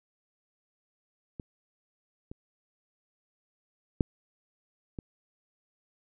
clicks, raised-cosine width 3 ms, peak -25 / -28 / -10 / -24 dBFS, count 4, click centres 1.398 / 2.315 / 4.008 / 4.988 s, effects none

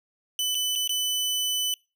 sawtooth tone with dropouts, 3000 Hz, F#7, 23 cents sharp, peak -21 dBFS, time 0.39-1.74 s, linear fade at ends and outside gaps 1 ms, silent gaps 0.547-0.551 / 0.754-0.758 / 0.876-0.893 s, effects noise-tail reverb RT60 0.3 s tail -26 dB re dry

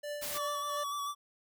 square tone with tremolo, 587.3 Hz, D5, in tune, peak -36 dBFS, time 0.03-0.84 s, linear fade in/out 10 ms, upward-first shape triangle, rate 2.9 Hz, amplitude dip 80%
white noise, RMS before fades -38 dBFS, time 0.21-0.39 s, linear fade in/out 20 ms
square tone with vibrato, 1148 Hz, D6, 40 cents flat, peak -35 dBFS, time 0.33-1.15 s, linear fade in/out 50 ms, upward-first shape square, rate 6.8 Hz, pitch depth 23 cents each way
effects none

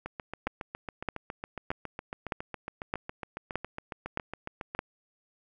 two click trains, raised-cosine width 0.5 ms, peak -21 / -14 dBFS, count 35 / 8, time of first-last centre 0.06-4.75 / 0.47-4.791 s, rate 7.25 / 1.62 Hz, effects none

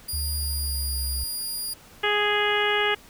15% pulse tone, 4838 Hz, D#8, 49 cents flat, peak -22 dBFS, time 0.08-1.74 s, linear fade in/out 10 ms
sine tone with pitch glide, 75.8 to 67.53 Hz, D#2 to C#2, -45 to -45 cents, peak -27 dBFS, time 0.13-1.24 s, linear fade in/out 5 ms, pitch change -200 cents, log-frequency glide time 0.32-1.1 s
harmonic tone, 415.3 Hz, G#4, in tune, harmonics 1 / 2 / 3 / 4 / 5 / 6 / 7 / 8, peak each -26 / -29 / -30 / -27 / -28 / -33 / -28 / -35 dBFS, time 2.03-2.95 s, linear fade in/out 10 ms
effects pink hiss -50 dBFS RMS until 3.09 s

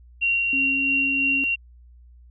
sine tone with tremolo, 2753 Hz, F7, 25 cents flat, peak -18 dBFS, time 0.21-1.56 s, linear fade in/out 20 ms, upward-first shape sine, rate 3 Hz, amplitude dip 25%
sine tone with pitch glide, 271.1 to 273.5 Hz, C#4 to C#4, -38 to -23 cents, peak -28 dBFS, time 0.53-1.44 s, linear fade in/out 0 ms, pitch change +15 cents, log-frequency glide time 0.73-0.81 s
effects added 60 Hz sine -46 dBFS peak until 2.3 s

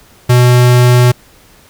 square tone, 123.47 Hz, B2, in tune, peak -5 dBFS, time 0.29-1.12 s, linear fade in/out 10 ms, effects pink hiss -44 dBFS RMS until 1.69 s

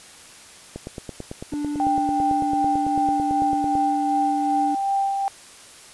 click train, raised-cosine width 2 ms, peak -18 dBFS, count 28, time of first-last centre 0.76-3.753 s, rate 9.02 Hz
triangle tone, 293.3 Hz, D4, 2 cents flat, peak -22 dBFS, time 1.52-4.75 s, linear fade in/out 5 ms
sine tone with tremolo, 788 Hz, G5, 9 cents sharp, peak -18 dBFS, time 1.8-5.28 s, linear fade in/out 0 ms, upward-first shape sine, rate 2.6 Hz, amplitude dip 35%
effects white hiss -45 dBFS RMS until 5.93 s + resampled to 24000 Hz

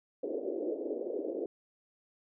pink band-pass noise, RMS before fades -36 dBFS, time 0.23-1.46 s, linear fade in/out 2 ms, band 300 to 550 Hz, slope 48 dB/octave, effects none

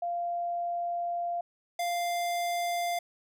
sine / square tone pair in turn, 694 / 696.4 Hz, F5 / F5, -11 / -5 cents, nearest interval unison, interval 6 cents, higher second, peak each -29 / -29 dBFS, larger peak neither, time 0.02-1.41 / 1.79-2.99 s, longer first, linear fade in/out 5 ms, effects none

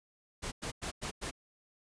pink noise bursts, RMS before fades -38 dBFS, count 5, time 0.42-1.312 s, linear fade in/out 20 ms, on 100 ms, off 98 ms, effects resampled to 22050 Hz

